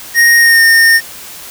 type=tone with pitch glide; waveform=square; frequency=1864.7 to 1827.4 Hz; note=A#6 to A#6; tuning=0 to -35 cents; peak=-5 dBFS; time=0.14-1.01 s; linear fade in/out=50 ms; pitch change=-35 cents; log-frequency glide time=0.39-0.62 s; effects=white hiss -30 dBFS RMS until 1.5 s